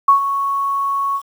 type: tone with ADSR envelope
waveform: sine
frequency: 1108.7 Hz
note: C#6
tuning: in tune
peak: -5 dBFS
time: 0.08-1.22 s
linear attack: 6 ms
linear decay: 110 ms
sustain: -11 dB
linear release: 66 ms
effects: 7-bit